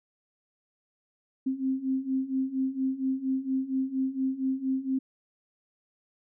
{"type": "beating tone pair", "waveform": "sine", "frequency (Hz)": [261.6, 265.9], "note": ["C4", "C4"], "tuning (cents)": [0, 28], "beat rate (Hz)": 4.3, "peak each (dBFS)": [-31, -28], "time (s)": [1.46, 4.99], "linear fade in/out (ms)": 10, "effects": []}